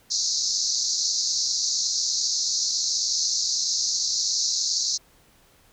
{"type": "band-pass noise", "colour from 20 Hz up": "white", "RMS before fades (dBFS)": -25, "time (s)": [0.1, 4.98], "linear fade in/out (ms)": 20, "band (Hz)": [4100, 6700], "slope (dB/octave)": 96, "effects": ["pink hiss -58 dBFS RMS until 5.72 s"]}